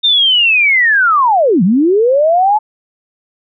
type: linear two-way sweep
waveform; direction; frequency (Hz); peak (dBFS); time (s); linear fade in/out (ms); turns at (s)
sine; down then up; 3673 to 164.81 to 871; -7; 0.03-2.59; 20; 1.63
effects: none